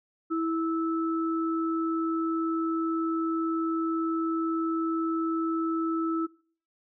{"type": "tone pair together", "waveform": "sine", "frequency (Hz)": [327.2, 1309], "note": ["E4", "E6"], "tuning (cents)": [-13, -13], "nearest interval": "2 octaves", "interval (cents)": 2400, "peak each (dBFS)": [-26, -32], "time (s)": [0.3, 6.27], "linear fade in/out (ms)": 20, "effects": ["noise-tail reverb RT60 0.5 s tail -22 dB re dry"]}